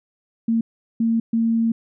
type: tone bursts at uneven times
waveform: sine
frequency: 228 Hz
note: A#3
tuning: 38 cents flat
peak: -16 dBFS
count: 3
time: 0.48-0.61 / 1-1.2 / 1.33-1.72 s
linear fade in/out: 5 ms
effects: none